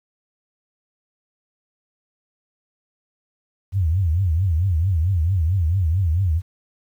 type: tone with vibrato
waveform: sine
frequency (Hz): 87.5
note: F2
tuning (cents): +4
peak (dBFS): -16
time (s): 3.72-6.42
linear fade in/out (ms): 50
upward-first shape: triangle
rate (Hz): 4.5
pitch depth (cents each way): 260
effects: 9-bit